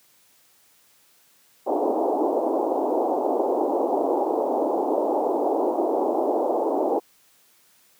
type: band-pass noise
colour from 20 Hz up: pink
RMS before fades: -23 dBFS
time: 1.66-7 s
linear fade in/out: 20 ms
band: 290 to 880 Hz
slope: 48 dB/octave
effects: white hiss -59 dBFS RMS until 7.99 s + high-pass 100 Hz 12 dB/octave